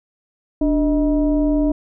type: tone with frequency modulation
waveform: sine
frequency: 293.7 Hz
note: D4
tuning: in tune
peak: -14 dBFS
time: 0.61-1.72 s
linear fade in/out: 5 ms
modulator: 333 Hz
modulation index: 0.72
effects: none